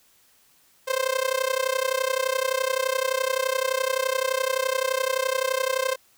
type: tone with amplitude modulation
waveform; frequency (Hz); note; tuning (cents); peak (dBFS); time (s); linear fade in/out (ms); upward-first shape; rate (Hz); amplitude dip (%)
sawtooth; 523.3; C5; 0; -15; 0.87-5.96; 20; sine; 31.7; 90
effects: white hiss -60 dBFS RMS until 6.17 s